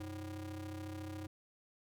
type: ring-modulated tone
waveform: square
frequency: 110 Hz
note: A2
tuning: in tune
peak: -40 dBFS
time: 0-1.27 s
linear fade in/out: 5 ms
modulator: 203 Hz
effects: none